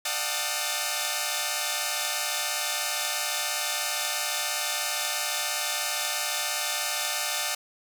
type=tone cluster; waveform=5% pulse; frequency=597 / 709 / 764 / 887 / 1261 Hz; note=D5 / F5 / G5 / A5 / D#6; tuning=+28 / +26 / -45 / +14 / +23 cents; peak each=-22 dBFS; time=0.05-7.55 s; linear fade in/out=5 ms; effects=none